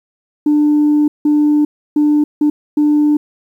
sine tone bursts at uneven times, 297.4 Hz, D4, 22 cents sharp, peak -7 dBFS, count 5, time 0.46-1.08 / 1.25-1.65 / 1.96-2.24 / 2.41-2.5 / 2.77-3.17 s, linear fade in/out 5 ms, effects tanh soft clip ceiling -6 dBFS + 8-bit

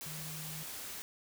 sine tone in noise, 155.56 Hz, D#3, in tune, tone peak -45 dBFS, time 0.06-0.63 s, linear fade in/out 0 ms, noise white, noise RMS -44 dBFS, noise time 0.01-1.02 s, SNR -4 dB, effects none

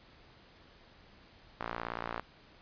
sawtooth tone with band-pass filter, 57.9 Hz, A#1, 11 cents flat, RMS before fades -40 dBFS, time 1.6-2.21 s, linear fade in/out 5 ms, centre 1200 Hz, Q 1.4, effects pink hiss -59 dBFS RMS until 2.61 s + resampled to 11025 Hz

